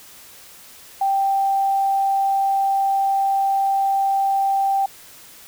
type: tone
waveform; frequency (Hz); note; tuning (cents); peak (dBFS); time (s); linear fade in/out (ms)
sine; 784; G5; 0; -16; 1.01-4.86; 5
effects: white hiss -44 dBFS RMS until 5.47 s

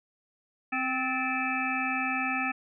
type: harmonic tone with a mistuned harmonic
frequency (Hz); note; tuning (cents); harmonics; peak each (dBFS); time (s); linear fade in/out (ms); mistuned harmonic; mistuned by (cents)
260; C4; -11; 1 / 3 / 5 / 7 / 9 / 10; -34 / -34 / -34 / -34 / -34 / -34; 0.72-2.52; 10; 7; -60
effects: none

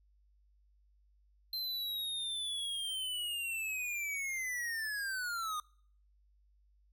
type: linear sweep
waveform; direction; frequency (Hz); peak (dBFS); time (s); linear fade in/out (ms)
square; down; 4129 to 1212; -36; 1.53-5.6; 2
effects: noise-tail reverb RT60 0.6 s tail -26 dB re dry + added 50 Hz sine -65 dBFS peak until 6.92 s

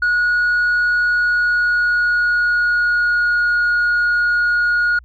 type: tone with pitch glide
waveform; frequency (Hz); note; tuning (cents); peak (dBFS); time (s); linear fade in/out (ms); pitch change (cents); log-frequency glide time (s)
sine; 1454 to 1440.6; F#6 to F#6; -31 to -47; -11; 0.02-4.99; 5; -16; 1.07-3.51
effects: tanh soft clip ceiling -12 dBFS + added 60 Hz sine -40 dBFS peak until 5.04 s

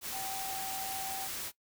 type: tone in noise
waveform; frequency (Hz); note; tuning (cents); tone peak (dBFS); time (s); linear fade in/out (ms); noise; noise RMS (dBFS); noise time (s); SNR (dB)
sine; 772; G5; -27; -39; 0.11-1.29; 50; white; -39; 0.01-1.52; -3
effects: noise-tail reverb RT60 0.1 s tail -18 dB re dry

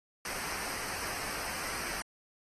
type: noise with comb filter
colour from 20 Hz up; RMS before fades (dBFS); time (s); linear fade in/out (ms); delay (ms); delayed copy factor
pink; -38; 0.25-2.02; 2; 0.28; -0.7
effects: AAC 32 kbps

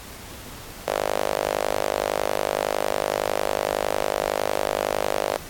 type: tone with high-pass filter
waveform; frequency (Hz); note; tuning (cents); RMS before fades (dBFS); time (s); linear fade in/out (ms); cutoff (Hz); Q
sawtooth; 50.9; G#1; -34; -25; 0.87-5.37; 10; 570; 3.1
effects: pink hiss -40 dBFS RMS until 5.49 s + AAC 64 kbps

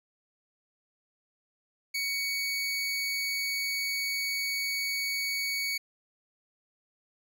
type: tone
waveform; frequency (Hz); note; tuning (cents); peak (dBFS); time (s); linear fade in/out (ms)
25% pulse; 2238; C#7; +16; -25; 1.94-5.78; 10
effects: none

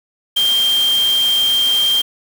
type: tone in noise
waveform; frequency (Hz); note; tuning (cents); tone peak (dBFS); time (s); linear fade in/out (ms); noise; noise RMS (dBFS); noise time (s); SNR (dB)
sine; 3177; G7; +23; -12; 0.36-2.02; 10; white; -26; 0.36-2.02; +11
effects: none

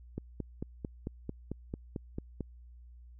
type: click train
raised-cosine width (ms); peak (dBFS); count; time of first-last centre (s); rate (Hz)
3; -23; 11; 0.18-2.407; 4.49
effects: added 60 Hz sine -50 dBFS peak until 3.19 s

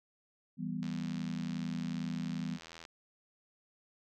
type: chord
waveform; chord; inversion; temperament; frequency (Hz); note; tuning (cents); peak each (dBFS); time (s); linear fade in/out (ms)
sine; E minor; none; equal; 164.81 / 196 / 246.9; E3 / G3 / B3; 0 / 0 / 0; -39; 0.57-2.59; 50
type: click train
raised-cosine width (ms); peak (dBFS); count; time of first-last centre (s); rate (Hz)
0.2; -31; 168; 0.83-2.852; 82.6
effects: none

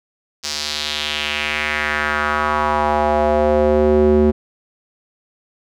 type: tone with band-pass filter sweep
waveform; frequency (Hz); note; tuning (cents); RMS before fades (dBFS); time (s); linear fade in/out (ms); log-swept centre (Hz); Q
square; 75.1; D2; +39; -17; 0.43-4.32; 20; 5300 to 310; 2.6
effects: none

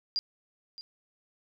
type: tone with echo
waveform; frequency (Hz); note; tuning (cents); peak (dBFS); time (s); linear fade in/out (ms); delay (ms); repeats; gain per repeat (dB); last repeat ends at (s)
sine; 4800; D8; +37; -26; 0.16-0.19; 0; 620; 1; -15; 0.81
effects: none

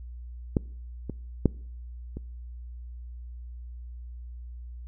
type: clicks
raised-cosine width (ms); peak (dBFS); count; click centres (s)
3; -9 / -19 / -6 / -23; 4; 0.568 / 1.097 / 1.457 / 2.17
effects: noise-tail reverb RT60 0.6 s tail -25 dB re dry + added 60 Hz sine -38 dBFS peak until 4.87 s

